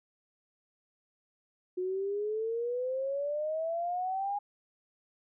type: exponential sweep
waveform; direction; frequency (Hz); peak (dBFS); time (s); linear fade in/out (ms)
sine; up; 361.3 to 823; -30; 1.77-4.39; 10
effects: none